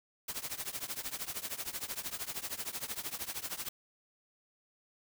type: noise with tremolo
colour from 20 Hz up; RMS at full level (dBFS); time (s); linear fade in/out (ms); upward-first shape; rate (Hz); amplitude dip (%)
white; -36; 0.28-3.69; 5; triangle; 13; 95
effects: none